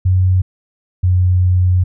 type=tone pair in turn; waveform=sine; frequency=92.5 / 90.91 Hz; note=F#2 / F#2; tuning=0 / -30 cents; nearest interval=unison; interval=30 cents; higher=first; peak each=-9 dBFS; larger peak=neither; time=0.05-0.42 / 1.03-1.84 s; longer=second; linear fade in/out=10 ms; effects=none